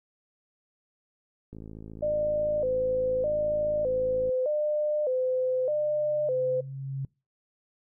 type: click train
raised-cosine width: 3 ms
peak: -30 dBFS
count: 151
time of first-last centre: 1.53-4.292 s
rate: 54.3 Hz
type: tone with vibrato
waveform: sine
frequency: 554.4 Hz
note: C#5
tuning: in tune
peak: -24 dBFS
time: 2.02-6.61 s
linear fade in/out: 10 ms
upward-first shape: square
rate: 0.82 Hz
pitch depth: 140 cents each way
type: tone with exponential growth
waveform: sine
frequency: 135.6 Hz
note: C#3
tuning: 38 cents flat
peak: -28 dBFS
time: 5.11-7.05 s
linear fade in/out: 2 ms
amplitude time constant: 420 ms
effects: noise-tail reverb RT60 0.3 s tail -25 dB re dry